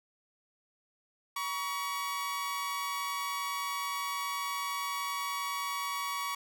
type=tone pair together; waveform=sawtooth; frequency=957.5 / 1127 Hz; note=A#5 / C#6; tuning=+46 / +28 cents; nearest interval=minor third; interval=282 cents; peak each=-36 / -30 dBFS; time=1.36-6.35 s; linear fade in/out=5 ms; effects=none